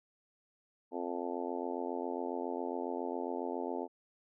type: harmonic tone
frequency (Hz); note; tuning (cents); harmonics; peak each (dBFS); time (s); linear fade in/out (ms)
87.31; F2; 0; 3 / 4 / 5 / 6 / 7 / 8 / 9 / 10; -41 / -41 / -41 / -45 / -45 / -45 / -48 / -44; 0.91-3.88; 50
effects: none